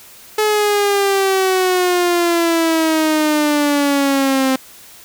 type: exponential sweep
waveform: sawtooth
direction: down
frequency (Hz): 429.6 to 261.6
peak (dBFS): -9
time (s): 0.38-4.56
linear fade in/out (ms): 5
effects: white hiss -41 dBFS RMS until 5.04 s